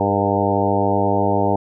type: harmonic tone with a mistuned harmonic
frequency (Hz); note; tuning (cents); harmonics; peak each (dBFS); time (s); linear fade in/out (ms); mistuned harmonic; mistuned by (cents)
100.4; G2; +42; 1 / 2 / 3 / 4 / 5 / 6 / 7 / 8 / 9; -24 / -24 / -24 / -24 / -24 / -24 / -24 / -24 / -24; 0-1.56; 5; 5; -44
effects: none